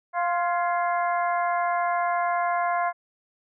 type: harmonic tone with a mistuned harmonic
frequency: 349.2 Hz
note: F4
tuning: in tune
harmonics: 2 / 3 / 4 / 5 / 6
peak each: -24 / -27 / -33 / -35 / -37 dBFS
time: 0.13-2.93 s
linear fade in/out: 50 ms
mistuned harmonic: 5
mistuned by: -51 cents
effects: none